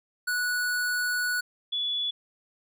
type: tone pair in turn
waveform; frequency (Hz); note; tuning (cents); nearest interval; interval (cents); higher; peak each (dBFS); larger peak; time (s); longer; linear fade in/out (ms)
square / sine; 1472 / 3425; F#6 / A7; -9 / -47; octave + minor third; 1462; second; -26; neither; 0.27-1.41 / 1.72-2.11; first; 10
effects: none